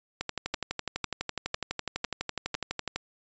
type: two click trains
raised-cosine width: 0.2 ms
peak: -13 / -13 dBFS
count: 34 / 5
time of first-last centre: 0.21-2.96 / 0.54-2.55 s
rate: 12 / 1.99 Hz
effects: resampled to 16000 Hz